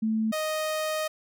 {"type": "tone pair in turn", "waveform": ["sine", "sawtooth"], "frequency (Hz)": [220, 622.3], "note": ["A3", "D#5"], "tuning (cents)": [0, 0], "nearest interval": "octave + tritone", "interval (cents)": 1800, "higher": "second", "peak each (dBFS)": -23, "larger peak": "neither", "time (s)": [[0.02, 0.32], [0.32, 1.08]], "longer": "second", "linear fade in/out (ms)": 10, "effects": []}